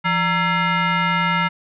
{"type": "tone with frequency modulation", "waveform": "sine", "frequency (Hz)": 587.3, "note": "D5", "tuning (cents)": 0, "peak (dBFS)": -16, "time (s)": [0.04, 1.49], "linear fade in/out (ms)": 20, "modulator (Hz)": 758, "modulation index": 2.6, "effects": []}